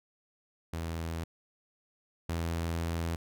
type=tone pair in turn; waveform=sawtooth; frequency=82.41 / 83.42 Hz; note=E2 / E2; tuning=0 / +21 cents; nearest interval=unison; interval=21 cents; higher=second; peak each=-30 / -27 dBFS; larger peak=second; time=0.73-1.24 / 2.29-3.16 s; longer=second; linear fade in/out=5 ms; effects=none